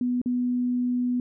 sine tone with dropouts, 246.9 Hz, B3, in tune, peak -22 dBFS, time 0.01-1.2 s, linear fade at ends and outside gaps 2 ms, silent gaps 0.216-0.259 s, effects none

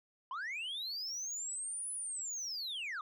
sine linear two-way sweep, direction up then down, 970 to 10110 to 1158 Hz, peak -35 dBFS, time 0.31-3.01 s, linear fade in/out 2 ms, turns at 1.92 s, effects tanh soft clip ceiling -37 dBFS

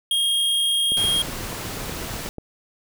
square tone, 3247 Hz, G#7, 40 cents flat, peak -19 dBFS, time 0.11-1.22 s, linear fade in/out 2 ms
click train, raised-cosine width 2 ms, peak -20 dBFS, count 13, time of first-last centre 0.92-2.383 s, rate 8.2 Hz
pink noise, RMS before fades -31 dBFS, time 0.97-2.29 s, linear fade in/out 0 ms
effects none

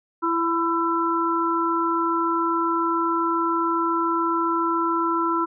harmonic tone, 334.1 Hz, E4, 23 cents sharp, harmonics 1 / 3 / 4, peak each -24 / -24 / -24 dBFS, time 0.22-5.46 s, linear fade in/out 20 ms, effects none

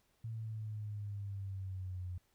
sine exponential sweep, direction down, 113.8 to 89 Hz, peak -39 dBFS, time 0.24-2.18 s, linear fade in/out 5 ms, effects pink hiss -75 dBFS RMS until 2.34 s

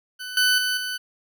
20% pulse tone with level steps, 1500 Hz, F#6, 23 cents sharp, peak -27 / -12 / -17 / -22 dBFS, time 0.19-0.98 s, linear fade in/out 20 ms, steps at 0.37 / 0.58 / 0.77 s, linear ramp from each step 2 ms, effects none

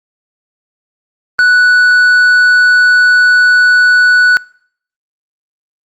sine tone with tanh clipping, 1480 Hz, F#6, in tune, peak -6 dBFS, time 1.39-4.37 s, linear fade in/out 0 ms, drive 6 dB, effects noise-tail reverb RT60 0.6 s tail -24 dB re dry + Opus 48 kbps

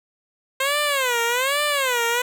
10% pulse tone with vibrato, 525 Hz, C5, 6 cents sharp, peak -11 dBFS, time 0.6-2.22 s, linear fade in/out 5 ms, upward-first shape sine, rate 1.2 Hz, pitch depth 210 cents each way, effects none

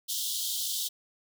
pink high-pass noise, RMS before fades -32 dBFS, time 0.08-0.89 s, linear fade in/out 20 ms, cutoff 3100 Hz, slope 96 dB/octave, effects none

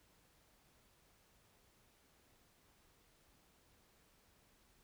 silence, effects pink hiss -71 dBFS RMS until 4.83 s

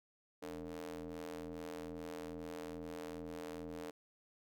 sawtooth ring-modulated tone, 82.41 Hz, E2, in tune, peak -37 dBFS, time 0.42-3.91 s, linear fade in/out 10 ms, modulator 372 Hz, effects none

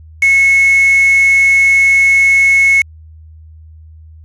sine tone with quantisation, 2191 Hz, C#7, 21 cents flat, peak -6 dBFS, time 0.22-2.82 s, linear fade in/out 5 ms, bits 3, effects added 79 Hz sine -34 dBFS peak until 4.24 s + resampled to 24000 Hz

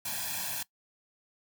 white noise with comb filter, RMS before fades -35 dBFS, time 0.05-0.63 s, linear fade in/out 5 ms, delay 1.2 ms, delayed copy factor +0.95, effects noise-tail reverb RT60 0.1 s tail -20 dB re dry + high-pass 80 Hz 12 dB/octave

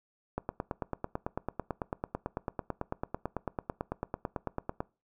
click train, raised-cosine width 1 ms, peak -18 dBFS, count 41, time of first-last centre 0.38-4.805 s, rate 9.04 Hz, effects noise-tail reverb RT60 0.3 s tail -22 dB re dry

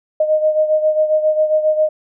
sine beating tone pair, 617 / 624.4 Hz, D#5 / D#5, -15 / +6 cents, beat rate 7.4 Hz, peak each -13 / -19 dBFS, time 0.2-1.89 s, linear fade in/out 5 ms, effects none

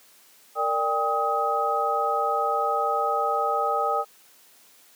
sine tone cluster, 461.1 / 590 / 796 / 1263 Hz, A#4 / D5 / G5 / D#6, -19 / +8 / +26 / +26 cents, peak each -30 / -29 / -26 / -25 dBFS, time 0.55-4.05 s, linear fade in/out 50 ms, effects white hiss -55 dBFS RMS until 4.95 s + high-pass 200 Hz 12 dB/octave

